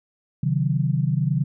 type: chord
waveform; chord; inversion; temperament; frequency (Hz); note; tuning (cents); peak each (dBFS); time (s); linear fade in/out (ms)
sine; C diminished; none; equal with one note detuned; 134.26 / 155.56 / 185; C3 / Eb3 / Gb3; +45 / 0 / 0; -22 / -22 / -27; 0.43-1.44; 5
effects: none